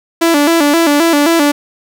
sawtooth tone with vibrato, 311.1 Hz, D#4, in tune, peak -4 dBFS, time 0.21-1.52 s, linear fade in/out 10 ms, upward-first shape square, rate 3.8 Hz, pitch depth 120 cents each way, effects none

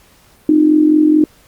sine tone with amplitude modulation, 306.1 Hz, D#4, 28 cents flat, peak -4 dBFS, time 0.49-1.24 s, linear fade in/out 2 ms, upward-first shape sine, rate 44.6 Hz, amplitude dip 65%, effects pink hiss -49 dBFS RMS until 1.47 s + Opus 48 kbps

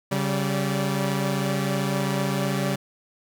sawtooth tone cluster, 138.5 / 194.1 / 578 Hz, C#3 / G3 / D5, -1 / -17 / -28 cents, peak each -22 / -22 / -29 dBFS, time 0.11-2.76 s, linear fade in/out 10 ms, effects none

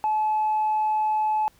sine tone, 860 Hz, A5, 40 cents flat, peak -19 dBFS, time 0.04-1.48 s, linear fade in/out 0 ms, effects tanh soft clip ceiling -17 dBFS + pink hiss -59 dBFS RMS until 1.59 s

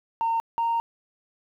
sine tone pair in turn, 914 / 925.2 Hz, A#5 / A#5, -34 / -13 cents, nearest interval unison, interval 21 cents, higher second, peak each -20 dBFS, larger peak neither, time 0.21-0.4 / 0.58-0.8 s, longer second, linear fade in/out 0 ms, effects tanh soft clip ceiling -19 dBFS + 10-bit

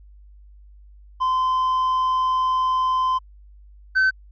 triangle tone pair in turn, 1030 / 1531.3 Hz, C6 / G6, -28 / -41 cents, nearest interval perfect fifth, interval 687 cents, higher second, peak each -16 / -13 dBFS, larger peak second, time 1.2-3.19 / 3.95-4.11 s, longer first, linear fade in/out 20 ms, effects added 50 Hz sine -44 dBFS peak until 4.31 s + resampled to 11025 Hz

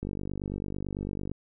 click train, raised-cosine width 3 ms, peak -21 dBFS, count 64, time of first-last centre 0.03-1.316 s, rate 49 Hz, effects none

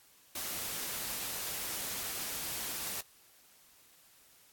white noise, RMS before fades -38 dBFS, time 0.35-3.01 s, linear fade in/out 5 ms, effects white hiss -62 dBFS RMS until 4.52 s + AAC 64 kbps

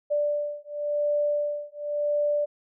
sine beating tone pair, 587.3 / 588.23 Hz, D5 / D5, 0 / +3 cents, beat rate 0.93 Hz, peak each -27 dBFS, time 0.1-2.46 s, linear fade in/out 20 ms, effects none

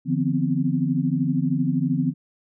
sine tone cluster, 147.8 / 170.9 / 248.8 / 261.6 Hz, D3 / F3 / B3 / C4, +11 / -37 / +13 / 0 cents, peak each -25 dBFS, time 0.05-2.14 s, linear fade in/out 50 ms, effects none

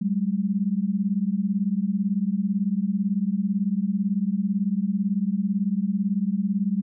sine beating tone pair, 190 / 208 Hz, F#3 / G#3, +46 / +3 cents, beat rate 18 Hz, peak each -24 dBFS, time 0.01-6.82 s, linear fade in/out 10 ms, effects none

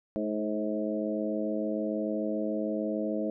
harmonic tone with a mistuned harmonic, 106.8 Hz, G#2, 49 cents sharp, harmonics 2 / 3 / 4 / 5 / 6, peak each -33 / -33 / -38 / -35 / -36 dBFS, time 0.16-3.3 s, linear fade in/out 0 ms, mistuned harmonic 3, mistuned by -31 cents, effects none

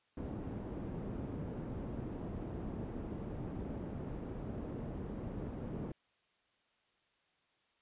white low-pass noise, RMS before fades -42 dBFS, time 0.17-5.92 s, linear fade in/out 5 ms, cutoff 290 Hz, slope 12 dB/octave, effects white hiss -75 dBFS RMS until 7.81 s + resampled to 8000 Hz

